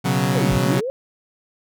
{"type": "chord", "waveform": "sawtooth", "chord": "B suspended second", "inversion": "none", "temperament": "equal", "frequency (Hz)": [123.47, 138.59, 185], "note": ["B2", "C#3", "F#3"], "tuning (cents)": [0, 0, 0], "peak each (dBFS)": [-19, -17, -17], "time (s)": [0.04, 0.81], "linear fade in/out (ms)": 20}
{"type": "linear two-way sweep", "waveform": "sine", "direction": "down then up", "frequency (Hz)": [554.4, 34.83, 554.4], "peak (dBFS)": -22, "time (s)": [0.35, 0.9], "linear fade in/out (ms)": 0, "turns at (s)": 0.53}
{"effects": []}